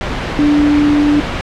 sine tone in noise, 293.7 Hz, D4, in tune, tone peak -8 dBFS, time 0.39-1.2 s, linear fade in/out 0 ms, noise pink, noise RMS -19 dBFS, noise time 0.01-1.41 s, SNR +8 dB, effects low-pass 3000 Hz 12 dB/octave

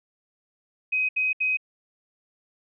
sine tone bursts, 2521 Hz, D#7, 22 cents sharp, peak -21 dBFS, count 3, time 0.92-1.572 s, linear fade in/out 10 ms, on 170 ms, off 71 ms, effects none

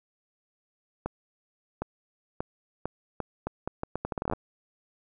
accelerating click train, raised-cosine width 1 ms, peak -16 dBFS, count 19, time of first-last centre 1.06-4.334 s, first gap 760 ms, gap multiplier 0.77, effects none

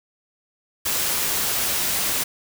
white noise, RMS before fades -23 dBFS, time 0.85-2.24 s, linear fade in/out 10 ms, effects none

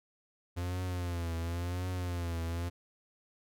45% pulse tone with vibrato, 87.2 Hz, F2, 2 cents flat, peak -33 dBFS, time 0.56-2.7 s, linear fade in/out 20 ms, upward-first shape triangle, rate 0.94 Hz, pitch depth 93 cents each way, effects none

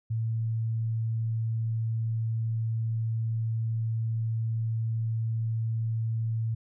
sine tone, 112.8 Hz, A2, 44 cents sharp, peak -26 dBFS, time 0.1-6.55 s, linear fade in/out 10 ms, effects none

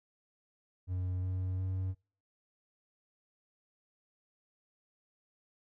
triangle tone with pitch steps, 91.5 / 92.67 / 93.86 Hz, F#2 / F#2 / F#2, -19 / +3 / +25 cents, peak -30 dBFS, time 0.87-1.95 s, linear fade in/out 50 ms, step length 360 ms, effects noise-tail reverb RT60 0.4 s tail -26 dB re dry

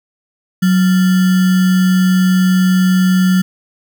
sine tone with sample-and-hold, 185 Hz, F#3, in tune, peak -8 dBFS, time 0.62-3.42 s, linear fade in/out 10 ms, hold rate 1575 Hz, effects none

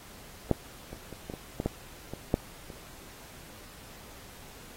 clicks, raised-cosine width 2 ms, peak -9 / -27 / -28 / -23 / -24 / -16 / -13 / -23 / -9 / -30 dBFS, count 10, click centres 0.513 / 0.93 / 1.127 / 1.299 / 1.338 / 1.601 / 1.66 / 2.136 / 2.341 / 2.702 s, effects pink hiss -50 dBFS RMS until 4.76 s + AAC 48 kbps

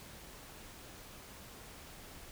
silence, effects pink hiss -52 dBFS RMS until 2.31 s

